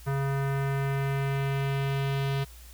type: tone with low-pass filter sweep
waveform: square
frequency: 137.7 Hz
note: C#3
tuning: 11 cents flat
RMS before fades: -28 dBFS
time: 0.06-2.45 s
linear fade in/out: 20 ms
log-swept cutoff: 1500 to 3600 Hz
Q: 1.6
effects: added 60 Hz sine -46 dBFS peak until 2.73 s + white hiss -53 dBFS RMS until 2.73 s